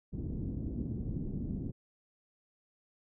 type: low-pass noise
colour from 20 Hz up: white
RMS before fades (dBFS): -37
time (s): 0.12-1.72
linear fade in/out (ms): 20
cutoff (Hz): 260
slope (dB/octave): 24
effects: none